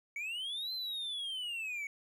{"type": "linear two-way sweep", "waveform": "triangle", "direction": "up then down", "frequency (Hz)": [2217, 4127, 2217], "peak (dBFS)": -35, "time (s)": [0.16, 1.87], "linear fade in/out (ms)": 2, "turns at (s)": 0.73, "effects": []}